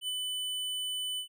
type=tone with ADSR envelope; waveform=square; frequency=3000 Hz; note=F#7; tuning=23 cents sharp; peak=-31 dBFS; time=0.01-1.28 s; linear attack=71 ms; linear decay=25 ms; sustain=-2 dB; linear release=95 ms; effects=none